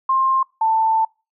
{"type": "tone pair in turn", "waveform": "sine", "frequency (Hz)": [1059, 888.3], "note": ["C6", "A5"], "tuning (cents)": [21, 16], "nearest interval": "minor third", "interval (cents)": 305, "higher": "first", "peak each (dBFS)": -14, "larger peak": "neither", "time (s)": [[0.09, 0.43], [0.61, 1.05]], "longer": "second", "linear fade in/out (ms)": 5, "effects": ["noise-tail reverb RT60 0.3 s tail -26 dB re dry"]}